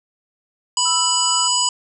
harmonic tone, 987.8 Hz, B5, in tune, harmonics 1 / 3 / 5 / 7 / 8, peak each -22 / -22 / -22 / -22 / -22 dBFS, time 0.77-1.69 s, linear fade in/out 2 ms
sine tone with tremolo, 1318.5 Hz, E6, in tune, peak -25 dBFS, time 0.85-1.48 s, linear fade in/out 10 ms, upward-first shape sine, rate 2.4 Hz, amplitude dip 50%
effects none

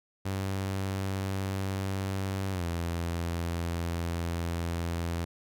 sawtooth tone with pitch glide, 96.4 to 84.9 Hz, G2 to F2, -28 to -48 cents, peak -26 dBFS, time 0.25-5.25 s, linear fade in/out 10 ms, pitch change -220 cents, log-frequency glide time 2.52-2.64 s, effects none

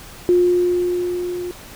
sine tone with level ramp, 355.6 Hz, F4, 31 cents sharp, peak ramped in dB -10 to -24 dBFS, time 0.29-1.51 s, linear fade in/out 0 ms, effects pink hiss -39 dBFS RMS until 1.75 s

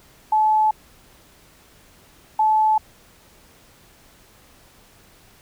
sine tone pair in turn, 863 / 866.3 Hz, A5 / A5, -34 / -27 cents, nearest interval unison, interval 7 cents, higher second, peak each -14 dBFS, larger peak neither, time 0.32-0.71 / 2.39-2.78 s, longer neither, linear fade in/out 5 ms, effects pink hiss -52 dBFS RMS until 5.41 s

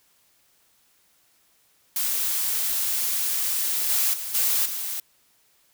blue noise with level steps, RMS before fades -25 / -22 / -32 / -22 / -30 dBFS, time 1.96-5 s, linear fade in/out 2 ms, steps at 3.89 / 4.13 / 4.34 / 4.65 s, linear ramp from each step 10 ms, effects white hiss -63 dBFS RMS until 5.73 s

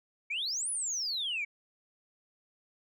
sine exponential two-way sweep, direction up then down, 2217 to 10250 to 2217 Hz, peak -30 dBFS, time 0.3-1.45 s, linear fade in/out 10 ms, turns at 0.7 s, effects tanh soft clip ceiling -27 dBFS

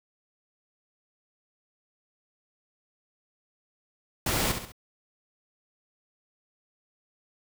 pink noise with echo, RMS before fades -27 dBFS, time 4.26-4.52 s, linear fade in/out 5 ms, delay 67 ms, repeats 3, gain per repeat -7 dB, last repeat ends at 4.721 s, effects none

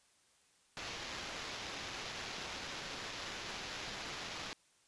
blue noise with sample-and-hold, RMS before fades -44 dBFS, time 0.77-4.53 s, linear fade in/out 0 ms, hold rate 8820 Hz, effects white hiss -70 dBFS RMS until 4.87 s + resampled to 22050 Hz

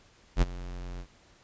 square tone with ADSR envelope, 44.49 Hz, F1, 33 cents sharp, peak -18 dBFS, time 0.36-1.07 s, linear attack 57 ms, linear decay 26 ms, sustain -19 dB, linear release 71 ms, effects pink hiss -60 dBFS RMS until 1.43 s + resampled to 16000 Hz

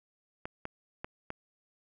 clicks, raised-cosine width 0.5 ms, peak -22 dBFS, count 4, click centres 0.455 / 0.654 / 1.045 / 1.304 s, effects none

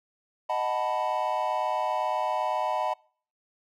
triangle chord, B dominant seventh, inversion first, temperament equal, 622.3 / 740 / 880 / 987.8 Hz, D#5 / F#5 / A5 / B5, 0 / 0 / 0 / 0 cents, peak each -29 dBFS, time 0.49-2.94 s, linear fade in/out 10 ms, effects noise-tail reverb RT60 0.5 s tail -26 dB re dry

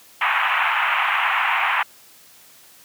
pink band-pass noise, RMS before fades -20 dBFS, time 0.21-1.83 s, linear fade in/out 5 ms, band 810 to 2800 Hz, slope 48 dB/octave, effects white hiss -49 dBFS RMS until 2.84 s + high-pass 100 Hz 12 dB/octave

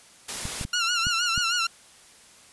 white noise, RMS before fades -32 dBFS, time 0.28-0.65 s, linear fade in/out 10 ms
clicks, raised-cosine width 5 ms, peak -20 dBFS, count 5, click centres 0.454 / 0.612 / 0.651 / 1.069 / 1.378 s
15% pulse tone with vibrato, 1396.9 Hz, F6, in tune, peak -16 dBFS, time 0.73-1.67 s, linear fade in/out 5 ms, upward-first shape sine, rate 6.4 Hz, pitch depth 77 cents each way
effects white hiss -52 dBFS RMS until 2.52 s + resampled to 24000 Hz

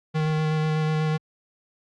square tone with vibrato, 155.56 Hz, D#3, in tune, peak -22 dBFS, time 0.14-1.18 s, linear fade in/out 20 ms, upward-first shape square, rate 8.1 Hz, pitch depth 10 cents each way, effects low-pass 4000 Hz 12 dB/octave + Opus 48 kbps

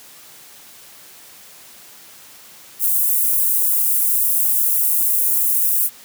white high-pass noise, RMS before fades -17 dBFS, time 2.79-5.9 s, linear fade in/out 50 ms, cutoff 10000 Hz, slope 24 dB/octave, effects white hiss -43 dBFS RMS until 6.04 s + high-pass 100 Hz 12 dB/octave

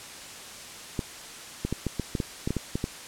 clicks, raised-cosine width 3 ms, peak -14 dBFS, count 12, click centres 0.992 / 1.65 / 1.726 / 1.867 / 1.997 / 2.152 / 2.202 / 2.475 / 2.506 / 2.567 / 2.755 / 2.841 s, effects white hiss -42 dBFS RMS until 3.07 s + low-pass 9000 Hz 12 dB/octave

